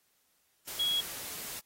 sine tone in noise, 3322 Hz, G#7, in tune, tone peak -27 dBFS, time 0.79-1.01 s, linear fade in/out 10 ms, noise white, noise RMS -41 dBFS, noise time 0.67-1.6 s, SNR +11 dB, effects white hiss -72 dBFS RMS until 1.65 s + AAC 48 kbps

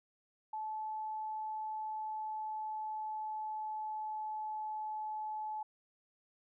sine tone with pitch glide, 866 to 860 Hz, A5 to A5, -28 to -40 cents, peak -37 dBFS, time 0.53-5.63 s, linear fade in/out 5 ms, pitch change -12 cents, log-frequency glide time 1.7-5.06 s, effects none

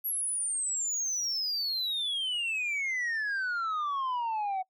sine exponential sweep, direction down, 11700 to 740 Hz, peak -26 dBFS, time 0.04-4.63 s, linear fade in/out 20 ms, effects noise-tail reverb RT60 0.1 s tail -24 dB re dry + tanh soft clip ceiling -28 dBFS

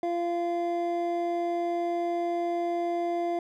triangle tone pair together, 343.7 / 690.2 Hz, F4 / F5, -28 / -21 cents, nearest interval octave, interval 1207 cents, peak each -27 dBFS, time 0.03-3.39 s, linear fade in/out 2 ms, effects none

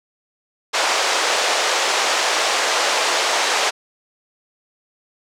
pink band-pass noise, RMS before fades -19 dBFS, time 0.73-3.71 s, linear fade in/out 20 ms, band 490 to 7300 Hz, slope 24 dB/octave, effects none

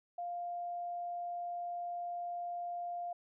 sine tone, 700 Hz, F5, 4 cents sharp, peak -37 dBFS, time 0.18-3.13 s, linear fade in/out 5 ms, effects none

